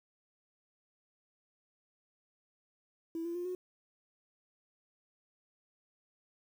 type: tone with pitch steps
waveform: sine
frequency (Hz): 329.6 / 340.8 / 352.4 / 364.4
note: E4 / F4 / F4 / F#4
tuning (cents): 0 / -42 / +16 / -26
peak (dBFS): -34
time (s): 3.15-3.55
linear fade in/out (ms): 2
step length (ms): 100
effects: tanh soft clip ceiling -31 dBFS + 10-bit